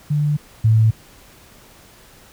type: tone pair in turn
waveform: sine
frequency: 148.1 / 110.65 Hz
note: D3 / A2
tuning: +15 / +10 cents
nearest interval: perfect fourth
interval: 505 cents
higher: first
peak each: -15 / -10 dBFS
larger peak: second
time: 0.1-0.37 / 0.64-0.91 s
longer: neither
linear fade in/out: 10 ms
effects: pink hiss -47 dBFS RMS until 2.32 s